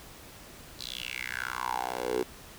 10% pulse tone with high-pass filter sweep, 62 Hz, B1, 7 cents sharp, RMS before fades -34 dBFS, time 0.79-2.23 s, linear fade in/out 5 ms, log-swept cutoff 4300 to 380 Hz, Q 5.6, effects pink hiss -49 dBFS RMS until 2.58 s

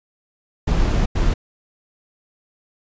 brown noise bursts at uneven times, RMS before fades -17 dBFS, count 2, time 0.67-1.06 / 1.15-1.34 s, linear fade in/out 10 ms, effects resampled to 16000 Hz

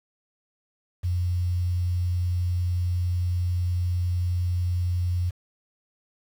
sine tone with quantisation, 88.9 Hz, F2, 31 cents sharp, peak -22 dBFS, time 1.03-5.31 s, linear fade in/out 20 ms, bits 8, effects none

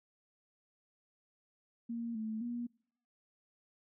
sine tone with pitch steps, 233 / 219.1 / 239.2 Hz, A#3 / A3 / A#3, -1 / -7 / +45 cents, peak -36 dBFS, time 1.89-2.67 s, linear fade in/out 10 ms, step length 260 ms, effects noise-tail reverb RT60 0.7 s tail -26 dB re dry

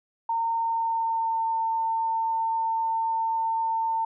sine tone with pitch glide, 915 to 901.9 Hz, A#5 to A5, -32 to +43 cents, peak -23 dBFS, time 0.29-4.05 s, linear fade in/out 5 ms, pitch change -25 cents, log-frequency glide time 0.54-1.49 s, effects none

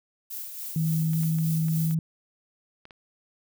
violet noise with tremolo, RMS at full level -35 dBFS, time 0.3-1.95 s, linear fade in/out 10 ms, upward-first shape sine, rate 3.5 Hz, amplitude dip 45%
sine tone, 160.6 Hz, E3, 45 cents flat, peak -22 dBFS, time 0.76-1.99 s, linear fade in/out 2 ms
clicks, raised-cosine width 0.3 ms, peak -30 dBFS, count 7, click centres 1.134 / 1.234 / 1.386 / 1.684 / 1.91 / 2.854 / 2.908 s
effects none

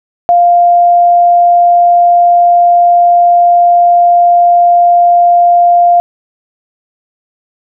sine tone, 698.5 Hz, F5, in tune, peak -3 dBFS, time 0.29-6 s, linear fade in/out 0 ms, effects none

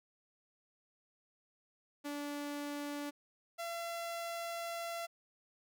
sawtooth tone pair in turn, 289.7 / 678.2 Hz, D4 / E5, -24 / +49 cents, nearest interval octave + minor third, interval 1473 cents, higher second, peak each -35 / -35 dBFS, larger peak neither, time 2.04-3.11 / 3.58-5.07 s, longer second, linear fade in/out 20 ms, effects none

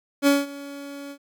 30% pulse tone with ADSR envelope, 282 Hz, C#4, 30 cents sharp, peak -11 dBFS, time 0.22-1.18 s, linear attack 49 ms, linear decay 190 ms, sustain -21 dB, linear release 72 ms, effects none

